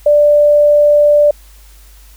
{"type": "tone", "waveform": "sine", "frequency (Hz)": 589, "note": "D5", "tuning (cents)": 5, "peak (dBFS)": -5, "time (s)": [0.06, 1.31], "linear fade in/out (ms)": 5, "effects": ["added 50 Hz sine -38 dBFS peak until 2.16 s", "white hiss -46 dBFS RMS until 2.16 s"]}